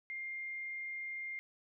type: tone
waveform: sine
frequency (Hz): 2113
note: C7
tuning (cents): +16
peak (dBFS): -39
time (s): 0.1-1.39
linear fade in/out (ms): 0
effects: none